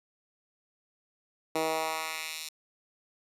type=tone with high-pass filter sweep; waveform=10% pulse; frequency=159.3 Hz; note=D#3; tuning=41 cents sharp; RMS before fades=-33 dBFS; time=1.55-2.49 s; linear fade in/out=5 ms; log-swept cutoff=350 to 4300 Hz; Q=1.1; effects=resampled to 32000 Hz